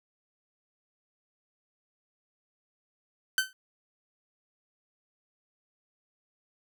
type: tone with exponential decay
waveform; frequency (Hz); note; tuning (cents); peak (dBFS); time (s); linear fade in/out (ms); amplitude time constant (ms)
sawtooth; 1533; G6; -39; -16; 3.38-3.53; 1; 31
effects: none